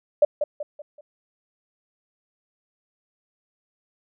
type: tone with echo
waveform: sine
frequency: 592 Hz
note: D5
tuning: 14 cents sharp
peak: -11 dBFS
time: 0.22-0.25 s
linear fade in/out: 5 ms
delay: 190 ms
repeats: 4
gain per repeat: -8 dB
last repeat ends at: 1.01 s
effects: none